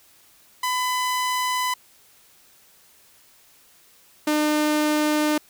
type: tone pair in turn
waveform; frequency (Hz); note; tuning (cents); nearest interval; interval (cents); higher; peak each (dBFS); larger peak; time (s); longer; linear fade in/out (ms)
sawtooth; 1004 / 302.1; B5 / D4; +28 / +49; octave + major sixth; 2079; first; -18 / -15; second; 0.63-1.74 / 4.27-5.38; neither; 5
effects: white hiss -55 dBFS RMS until 5.49 s